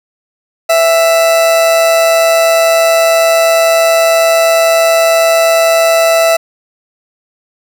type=tone with amplitude modulation; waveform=40% pulse; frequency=662 Hz; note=E5; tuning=7 cents sharp; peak=-4 dBFS; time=0.69-6.37 s; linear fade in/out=10 ms; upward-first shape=sine; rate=149 Hz; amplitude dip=35%; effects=none